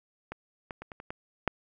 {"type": "clicks", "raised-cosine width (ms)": 0.5, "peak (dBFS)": [-22, -22, -26, -27, -28, -21, -10], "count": 7, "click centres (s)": [0.32, 0.708, 0.82, 0.918, 1.001, 1.105, 1.477], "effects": []}